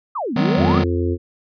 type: exponential two-way sweep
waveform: sine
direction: down then up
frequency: 1318.5 to 218 to 1318.5 Hz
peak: -21 dBFS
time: 0.15-0.79 s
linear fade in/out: 10 ms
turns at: 0.34 s
type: chord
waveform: square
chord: G# minor seventh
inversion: second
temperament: just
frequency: 155.74 / 186.89 / 207.7 / 249.2 Hz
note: D#3 / F#3 / G#3 / B3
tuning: +2 / +18 / 0 / +16 cents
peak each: -22 / -21 / -24 / -22 dBFS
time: 0.36-0.84 s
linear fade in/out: 5 ms
type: harmonic tone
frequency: 87.31 Hz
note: F2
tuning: in tune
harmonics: 1 / 3 / 4 / 5 / 6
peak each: -20 / -25 / -22 / -27 / -35 dBFS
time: 0.56-1.18 s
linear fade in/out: 50 ms
effects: resampled to 11025 Hz